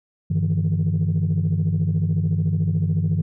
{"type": "tone cluster", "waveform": "sine", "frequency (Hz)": [97.9, 152.6, 166.4], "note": ["G2", "D#3", "E3"], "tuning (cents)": [-2, -33, 17], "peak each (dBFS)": -21, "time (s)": [0.3, 3.22], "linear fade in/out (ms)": 10, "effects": ["tanh soft clip ceiling -13 dBFS"]}